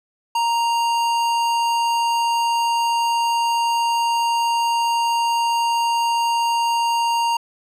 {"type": "tone with tanh clipping", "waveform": "sine", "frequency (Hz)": 932.3, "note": "A#5", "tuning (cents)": 0, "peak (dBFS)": -19, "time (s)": [0.35, 7.37], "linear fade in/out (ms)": 5, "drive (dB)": 18, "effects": ["resampled to 32000 Hz"]}